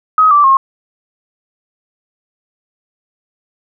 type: tone with pitch steps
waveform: sine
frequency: 1265 / 1166.7 / 1076.1 Hz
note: D#6 / D6 / C6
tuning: +28 / -12 / +48 cents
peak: -5 dBFS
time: 0.18-0.57 s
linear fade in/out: 2 ms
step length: 130 ms
effects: none